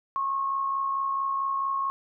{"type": "tone with amplitude modulation", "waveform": "sine", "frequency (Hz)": 1090, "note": "C#6", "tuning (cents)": -29, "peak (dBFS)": -23, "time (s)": [0.16, 1.9], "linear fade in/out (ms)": 0, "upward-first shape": "sine", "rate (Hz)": 64.5, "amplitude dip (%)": 40, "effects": []}